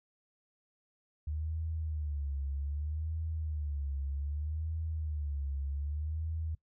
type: tone with vibrato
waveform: sine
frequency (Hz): 74.6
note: D2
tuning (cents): +28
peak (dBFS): -33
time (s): 1.27-6.55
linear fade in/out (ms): 5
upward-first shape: sine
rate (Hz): 0.64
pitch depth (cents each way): 130
effects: noise-tail reverb RT60 0.1 s tail -21 dB re dry